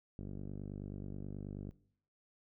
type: tone with low-pass filter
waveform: 5% pulse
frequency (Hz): 49.34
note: G1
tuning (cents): +12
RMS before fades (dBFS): -44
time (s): 0.19-1.71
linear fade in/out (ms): 0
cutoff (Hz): 230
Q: 0.7
effects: noise-tail reverb RT60 0.6 s tail -19 dB re dry